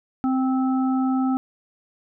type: harmonic tone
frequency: 261.2 Hz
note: C4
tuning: 3 cents flat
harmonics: 1 / 3 / 5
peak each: -19 / -29 / -33 dBFS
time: 0.24-1.37 s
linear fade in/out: 0 ms
effects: none